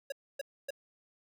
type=tone bursts; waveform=square; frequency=554 Hz; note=C#5; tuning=1 cent flat; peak=-35 dBFS; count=3; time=0.1-0.706 s; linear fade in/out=5 ms; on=22 ms; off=270 ms; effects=none

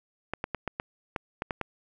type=clicks; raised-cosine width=0.5 ms; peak=-15 dBFS; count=9; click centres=0.336 / 0.441 / 0.547 / 0.677 / 0.799 / 1.162 / 1.421 / 1.508 / 1.613 s; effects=none

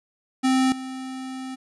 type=tone with level steps; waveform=square; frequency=261 Hz; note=C4; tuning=4 cents flat; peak=-18 / -32 dBFS; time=0.43-1.56 s; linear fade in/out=20 ms; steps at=0.72 s; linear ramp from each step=2 ms; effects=resampled to 24000 Hz + 10-bit

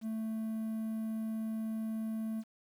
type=tone with quantisation; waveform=triangle; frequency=220.9 Hz; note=A3; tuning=7 cents sharp; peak=-32 dBFS; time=0.01-2.44 s; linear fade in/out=50 ms; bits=10; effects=none

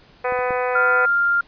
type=harmonic tone; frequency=250 Hz; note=B3; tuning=21 cents sharp; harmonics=2 / 3 / 4 / 5 / 6 / 7 / 8 / 9 / 10; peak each=-22 / -26 / -28 / -30 / -32 / -33 / -34 / -35 / -36 dBFS; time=0.24-1.06 s; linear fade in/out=10 ms
type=clicks; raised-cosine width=2 ms; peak=-23 / -28 / -19 dBFS; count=3; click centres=0.323 / 0.39 / 0.507 s
type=tone; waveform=sine; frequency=1396.9 Hz; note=F6; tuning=in tune; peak=-15 dBFS; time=0.75-1.41 s; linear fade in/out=5 ms
effects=pink hiss -51 dBFS RMS until 1.47 s + resampled to 11025 Hz

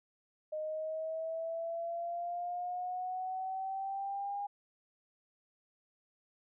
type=exponential sweep; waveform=sine; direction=up; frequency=615 to 813 Hz; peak=-35 dBFS; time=0.52-4.47 s; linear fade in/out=10 ms; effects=none

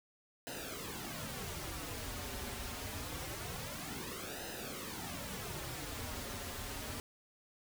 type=noise with flanger; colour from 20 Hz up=pink; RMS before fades=-43 dBFS; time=0.47-7 s; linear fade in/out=0 ms; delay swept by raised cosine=0.88 to 6.28 ms; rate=0.25 Hz; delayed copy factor=-0.75; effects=none

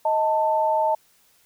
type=tone pair together; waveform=sine; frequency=628 / 887.6 Hz; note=D#5 / A5; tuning=+16 / +15 cents; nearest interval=tritone; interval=599 cents; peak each=-22 / -20 dBFS; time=0.05-0.95 s; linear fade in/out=5 ms; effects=white hiss -60 dBFS RMS until 1.45 s

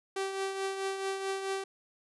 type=tone with tremolo; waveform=sawtooth; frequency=387.5 Hz; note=G4; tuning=20 cents flat; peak=-26 dBFS; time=0.16-1.64 s; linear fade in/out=5 ms; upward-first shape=triangle; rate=4.6 Hz; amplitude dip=55%; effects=resampled to 24000 Hz

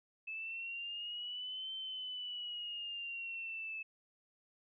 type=exponential two-way sweep; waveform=sine; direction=up then down; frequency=2609 to 3100 to 2609 Hz; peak=-40 dBFS; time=0.27-3.83 s; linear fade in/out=10 ms; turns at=1.73 s; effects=none

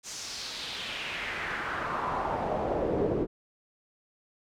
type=noise with band-pass filter sweep; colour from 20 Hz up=brown; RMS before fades=-32 dBFS; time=0.03-3.27 s; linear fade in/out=50 ms; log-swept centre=6900 to 350 Hz; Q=2.5; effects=none

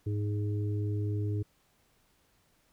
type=harmonic tone; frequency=103.83 Hz; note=G#2; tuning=in tune; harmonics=1 / 3 / 4; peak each=-29 / -39 / -41 dBFS; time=0.06-1.43 s; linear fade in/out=10 ms; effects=pink hiss -69 dBFS RMS until 2.72 s

